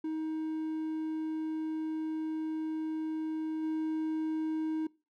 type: tone with level steps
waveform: triangle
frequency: 315 Hz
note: D#4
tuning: 21 cents sharp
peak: -30 / -28 dBFS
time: 0.04-4.87 s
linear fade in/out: 5 ms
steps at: 3.62 s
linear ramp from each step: 20 ms
effects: noise-tail reverb RT60 0.3 s tail -22 dB re dry

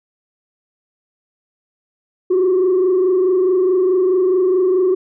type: tone with frequency modulation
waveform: sine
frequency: 370 Hz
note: F#4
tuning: in tune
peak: -10 dBFS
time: 2.3-4.95 s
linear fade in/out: 10 ms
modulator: 24.7 Hz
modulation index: 0.6
effects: tanh soft clip ceiling -9 dBFS

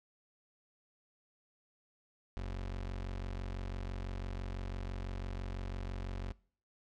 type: tone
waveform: 30% pulse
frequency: 46 Hz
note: F#1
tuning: 9 cents flat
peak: -35 dBFS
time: 2.37-6.32 s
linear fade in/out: 0 ms
effects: noise-tail reverb RT60 0.5 s tail -23 dB re dry + low-pass 5000 Hz 12 dB/octave

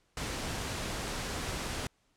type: noise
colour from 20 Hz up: pink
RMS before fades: -36 dBFS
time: 0.17-1.87 s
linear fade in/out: 2 ms
effects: pink hiss -72 dBFS RMS until 2.16 s + low-pass 9000 Hz 12 dB/octave

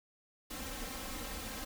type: noise with comb filter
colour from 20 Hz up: pink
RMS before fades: -42 dBFS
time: 0.5-1.65 s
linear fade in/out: 10 ms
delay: 3.8 ms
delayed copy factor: +0.95
effects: none

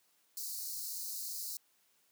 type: high-pass noise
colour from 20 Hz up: white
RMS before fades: -41 dBFS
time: 0.37-1.57 s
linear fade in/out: 2 ms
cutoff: 4100 Hz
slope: 96 dB/octave
effects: white hiss -72 dBFS RMS until 2.11 s + high-pass 150 Hz 12 dB/octave

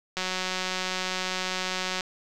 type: click train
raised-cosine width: 0.2 ms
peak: -12 dBFS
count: 341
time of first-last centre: 0.17-2.008 s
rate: 185 Hz
effects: none

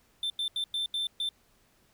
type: tone bursts at uneven times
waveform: triangle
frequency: 3555 Hz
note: A7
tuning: 17 cents sharp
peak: -27 dBFS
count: 6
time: 0.23-0.3 / 0.39-0.48 / 0.56-0.64 / 0.74-0.86 / 0.94-1.07 / 1.2-1.29 s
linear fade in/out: 2 ms
effects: pink hiss -66 dBFS RMS until 1.93 s

